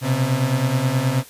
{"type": "beating tone pair", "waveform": "35% pulse", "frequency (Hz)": [124.4, 133.8], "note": ["B2", "C3"], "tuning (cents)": [13, 39], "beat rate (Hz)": 9.4, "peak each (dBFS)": [-20, -18], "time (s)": [0.01, 1.24], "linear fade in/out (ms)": 50, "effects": ["white hiss -44 dBFS RMS until 1.29 s", "resampled to 32000 Hz"]}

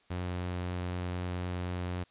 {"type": "tone", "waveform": "sawtooth", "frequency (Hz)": 89.6, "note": "F2", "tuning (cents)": 45, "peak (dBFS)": -29, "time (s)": [0.1, 2.04], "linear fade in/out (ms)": 10, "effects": ["white hiss -66 dBFS RMS until 2.1 s", "resampled to 8000 Hz"]}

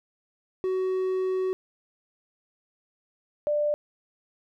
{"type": "tone pair in turn", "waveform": ["triangle", "sine"], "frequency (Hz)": [374.3, 592.5], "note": ["F#4", "D5"], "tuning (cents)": [20, 15], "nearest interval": "minor sixth", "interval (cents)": 795, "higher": "second", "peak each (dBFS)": -22, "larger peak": "neither", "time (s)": [[0.64, 1.53], [3.47, 3.74]], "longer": "first", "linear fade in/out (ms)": 0, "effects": []}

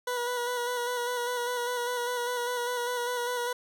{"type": "tone with vibrato", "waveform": "20% pulse", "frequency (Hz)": 487.5, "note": "B4", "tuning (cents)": -23, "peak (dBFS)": -24, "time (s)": [0.07, 3.53], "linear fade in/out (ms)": 5, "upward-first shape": "square", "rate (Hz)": 5, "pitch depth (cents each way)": 23, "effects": []}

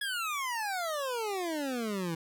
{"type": "exponential sweep", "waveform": "25% pulse", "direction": "down", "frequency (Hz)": [1695, 159.9], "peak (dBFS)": -28, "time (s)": [0.01, 2.15], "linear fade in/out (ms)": 5, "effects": []}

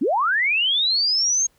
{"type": "linear sweep", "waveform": "sine", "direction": "up", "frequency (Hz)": [212, 6550], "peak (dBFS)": -17, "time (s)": [0.01, 1.47], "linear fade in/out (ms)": 10, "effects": ["pink hiss -62 dBFS RMS until 1.58 s"]}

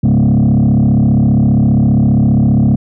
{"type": "tone with frequency modulation", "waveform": "sine", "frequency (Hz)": 171.7, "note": "F3", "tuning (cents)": -29, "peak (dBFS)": -4, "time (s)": [0.03, 2.76], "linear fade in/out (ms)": 10, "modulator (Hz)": 35, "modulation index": 2.2, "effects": ["tanh soft clip ceiling -6 dBFS"]}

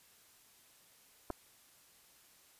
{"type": "clicks", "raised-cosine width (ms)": 1, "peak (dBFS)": -25, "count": 2, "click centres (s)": [1.302, 1.305], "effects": ["white hiss -64 dBFS RMS until 2.59 s", "resampled to 32000 Hz"]}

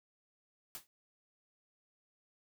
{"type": "noise with exponential decay", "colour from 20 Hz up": "white", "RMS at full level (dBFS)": -41, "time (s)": [0.75, 0.87], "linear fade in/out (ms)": 0, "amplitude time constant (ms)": 26, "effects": []}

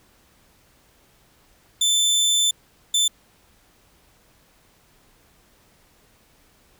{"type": "tone bursts at uneven times", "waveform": "25% pulse", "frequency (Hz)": 3532, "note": "A7", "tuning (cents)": 6, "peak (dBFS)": -13, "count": 2, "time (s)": [[1.81, 2.51], [2.94, 3.08]], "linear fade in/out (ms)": 5, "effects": ["pink hiss -58 dBFS RMS until 6.79 s"]}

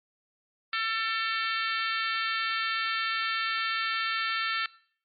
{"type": "harmonic tone with a mistuned harmonic", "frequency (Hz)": 448.6, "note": "A4", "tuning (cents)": 34, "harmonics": [3, 4, 5, 6, 7, 8, 9, 10], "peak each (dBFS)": [-31, -33, -35, -37, -38, -39, -40, -41], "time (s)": [0.73, 4.66], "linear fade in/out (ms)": 2, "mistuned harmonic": 4, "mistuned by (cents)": -16, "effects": ["noise-tail reverb RT60 0.6 s tail -23 dB re dry", "MP3 48 kbps"]}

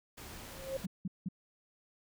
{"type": "noise", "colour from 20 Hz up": "pink", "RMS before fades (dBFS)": -48, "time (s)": [0.17, 0.86], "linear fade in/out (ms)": 10}
{"type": "tone with exponential growth", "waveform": "sine", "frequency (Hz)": 535, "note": "C5", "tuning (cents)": 38, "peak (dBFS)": -31, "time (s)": [0.43, 0.77], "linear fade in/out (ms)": 5, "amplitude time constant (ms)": 73}
{"type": "tone bursts", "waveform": "sine", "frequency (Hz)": 185, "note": "F#3", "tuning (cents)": 0, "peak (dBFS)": -33, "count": 3, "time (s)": [0.84, 1.287], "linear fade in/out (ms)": 5, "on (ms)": 29, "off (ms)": 180}
{"effects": []}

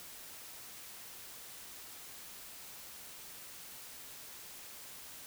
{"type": "silence", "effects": ["white hiss -50 dBFS RMS until 5.26 s"]}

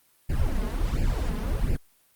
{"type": "noise with flanger", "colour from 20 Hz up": "brown", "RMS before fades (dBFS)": -25, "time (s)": [0.29, 1.77], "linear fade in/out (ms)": 10, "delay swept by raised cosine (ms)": [0.4, 4.8], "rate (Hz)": 1.4, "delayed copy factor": 0.9, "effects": ["white hiss -63 dBFS RMS until 2.15 s", "Opus 32 kbps"]}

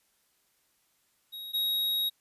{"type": "tone pair in turn", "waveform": "square", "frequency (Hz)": [3792, 3792], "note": ["A#7", "A#7"], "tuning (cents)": [29, 29], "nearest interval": "unison", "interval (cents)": 0, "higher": "neither", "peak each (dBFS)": [-39, -27], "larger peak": "second", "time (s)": [[1.32, 1.53], [1.53, 2.1]], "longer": "second", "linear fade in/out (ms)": 20, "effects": ["white hiss -71 dBFS RMS until 2.2 s", "resampled to 32000 Hz"]}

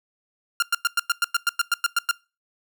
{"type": "tone bursts", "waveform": "sawtooth", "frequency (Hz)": 1397, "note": "F6", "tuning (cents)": 0, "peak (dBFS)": -14, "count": 13, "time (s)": [0.6, 2.112], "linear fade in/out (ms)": 2, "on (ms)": 24, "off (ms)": 100, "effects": ["noise-tail reverb RT60 0.3 s tail -24 dB re dry"]}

